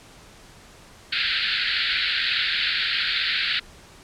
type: band-pass noise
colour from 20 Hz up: white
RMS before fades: -24 dBFS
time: 1.12-3.6 s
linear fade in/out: 10 ms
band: 1400 to 4500 Hz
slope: 96 dB/octave
effects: pink hiss -48 dBFS RMS until 4.03 s + low-pass 9000 Hz 12 dB/octave